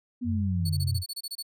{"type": "exponential sweep", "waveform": "sine", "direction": "down", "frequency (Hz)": [251.1, 116.54], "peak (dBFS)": -28, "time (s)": [0.21, 0.99], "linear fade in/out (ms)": 20}
{"type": "tone with pitch glide", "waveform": "sine", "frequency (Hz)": [92.5, 90.86], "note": ["F#2", "F#2"], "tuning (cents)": [0, -31], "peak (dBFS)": -26, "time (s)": [0.24, 1.04], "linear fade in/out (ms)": 50, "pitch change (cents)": -31, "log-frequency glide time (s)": [0.6, 0.78]}
{"type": "tone bursts", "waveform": "sawtooth", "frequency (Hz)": 4435, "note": "C#8", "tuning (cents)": 0, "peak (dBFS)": -30, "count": 11, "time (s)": [0.65, 1.427], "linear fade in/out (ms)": 10, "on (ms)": 47, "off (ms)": 26}
{"effects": []}